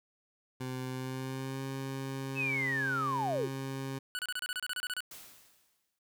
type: tone with pitch glide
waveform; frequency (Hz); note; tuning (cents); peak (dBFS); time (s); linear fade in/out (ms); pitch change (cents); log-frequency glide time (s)
20% pulse; 128.8 to 134.66; C3 to C#3; -27 to -50; -31; 0.6-3.99; 10; +77; 0.91-1.63
type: linear sweep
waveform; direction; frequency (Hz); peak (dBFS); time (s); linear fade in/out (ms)
sine; down; 2637 to 311.1; -30; 2.35-3.49; 50
type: tone bursts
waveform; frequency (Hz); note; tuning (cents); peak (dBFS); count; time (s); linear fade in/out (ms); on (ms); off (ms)
25% pulse; 1480; F#6; 0; -30; 13; 4.15-5.005; 0; 39; 29
type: noise with exponential decay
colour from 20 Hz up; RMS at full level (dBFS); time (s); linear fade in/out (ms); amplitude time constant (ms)
white; -46; 5.11-5.99; 5; 190
effects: none